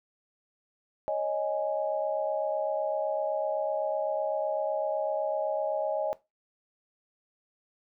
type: chord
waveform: sine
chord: C# suspended second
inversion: none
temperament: equal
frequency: 554.4 / 622.3 / 830.6 Hz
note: C#5 / D#5 / G#5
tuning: 0 / 0 / 0 cents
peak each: -32 / -29 / -34 dBFS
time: 1.08-6.13 s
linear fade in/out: 0 ms
effects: noise-tail reverb RT60 0.2 s tail -17 dB re dry